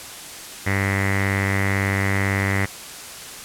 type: tone with low-pass filter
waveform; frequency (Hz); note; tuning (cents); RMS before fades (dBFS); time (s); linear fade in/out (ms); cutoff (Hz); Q
sawtooth; 98; G2; 0; -21; 0.66-2.66; 10; 2000; 8.9
effects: white hiss -36 dBFS RMS until 3.44 s + low-pass 11000 Hz 12 dB/octave